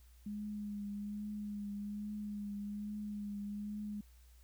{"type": "tone with vibrato", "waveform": "sine", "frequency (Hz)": 206.5, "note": "G#3", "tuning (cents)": -10, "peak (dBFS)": -39, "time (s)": [0.26, 4.01], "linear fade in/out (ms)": 5, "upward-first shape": "triangle", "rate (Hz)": 1.2, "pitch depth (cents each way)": 30, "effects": ["added 60 Hz sine -58 dBFS peak until 4.43 s", "white hiss -70 dBFS RMS until 4.43 s"]}